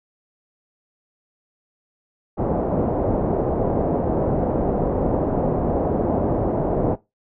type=low-pass noise; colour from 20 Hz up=white; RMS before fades=-21 dBFS; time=2.37-6.96 s; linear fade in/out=20 ms; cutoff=640 Hz; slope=24 dB/octave; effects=noise-tail reverb RT60 0.2 s tail -18 dB re dry